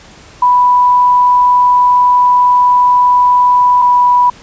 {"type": "tone pair in turn", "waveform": "sine", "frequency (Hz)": [987.8, 983.2], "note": ["B5", "B5"], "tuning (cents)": [0, -8], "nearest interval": "unison", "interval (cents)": 8, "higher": "first", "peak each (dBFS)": -5, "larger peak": "neither", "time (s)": [[0.42, 3.82], [3.82, 4.3]], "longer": "first", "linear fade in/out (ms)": 5, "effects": ["pink hiss -38 dBFS RMS until 4.42 s", "resampled to 16000 Hz"]}